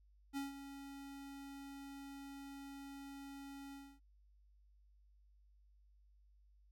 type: tone with ADSR envelope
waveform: square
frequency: 277.2 Hz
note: C#4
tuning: in tune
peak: -39 dBFS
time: 0.33-4 s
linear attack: 39 ms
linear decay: 150 ms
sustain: -11 dB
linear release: 270 ms
effects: added 50 Hz sine -65 dBFS peak until 6.71 s